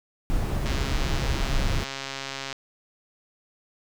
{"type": "noise", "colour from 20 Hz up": "brown", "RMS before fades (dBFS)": -25, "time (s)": [0.3, 1.84], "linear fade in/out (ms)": 0}
{"type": "click train", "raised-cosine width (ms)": 0.2, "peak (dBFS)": -15, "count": 255, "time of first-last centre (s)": [0.66, 2.528], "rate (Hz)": 136}
{"effects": []}